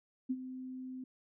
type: tone with ADSR envelope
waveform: sine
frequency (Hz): 257.4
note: C4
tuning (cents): -28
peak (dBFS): -29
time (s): 0.29-1.04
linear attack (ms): 16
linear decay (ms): 49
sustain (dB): -12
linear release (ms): 4
effects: none